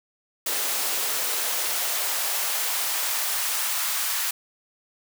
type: noise with high-pass filter sweep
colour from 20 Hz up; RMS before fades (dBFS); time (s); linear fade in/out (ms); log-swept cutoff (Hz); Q
white; -26; 0.46-4.31; 5; 400 to 1100; 1.1
effects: none